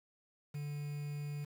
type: tone with quantisation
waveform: triangle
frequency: 146.2 Hz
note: D3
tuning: 7 cents flat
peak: -36 dBFS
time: 0.54-1.45 s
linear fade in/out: 10 ms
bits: 9
effects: none